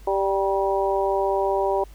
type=harmonic tone with a mistuned harmonic; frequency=195.7 Hz; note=G3; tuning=3 cents flat; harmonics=2 / 3 / 4 / 5; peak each=-23 / -25 / -26 / -27 dBFS; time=0.07-1.84 s; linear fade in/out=5 ms; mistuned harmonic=5; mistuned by=-26 cents; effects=added 50 Hz sine -42 dBFS peak until 1.94 s + pink hiss -54 dBFS RMS until 1.94 s